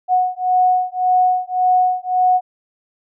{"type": "beating tone pair", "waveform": "sine", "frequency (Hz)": [733, 734.8], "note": ["F#5", "F#5"], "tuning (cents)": [-16, -12], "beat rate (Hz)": 1.8, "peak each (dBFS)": -16, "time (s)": [0.08, 2.41], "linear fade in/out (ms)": 50, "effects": []}